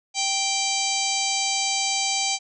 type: harmonic tone with a mistuned harmonic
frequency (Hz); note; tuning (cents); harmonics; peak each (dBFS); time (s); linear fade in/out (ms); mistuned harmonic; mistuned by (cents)
784; G5; 0; 1 / 3 / 4 / 5 / 6 / 7 / 8 / 9 / 10; -29 / -29 / -31 / -32 / -29 / -34 / -29 / -33 / -33; 0.14-2.39; 50; 7; +35
effects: none